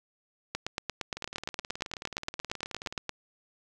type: two click trains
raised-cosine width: 0.2 ms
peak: -21 / -14 dBFS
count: 35 / 23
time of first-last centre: 1.17-2.979 / 0.55-3.093 s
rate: 18.8 / 8.65 Hz
effects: none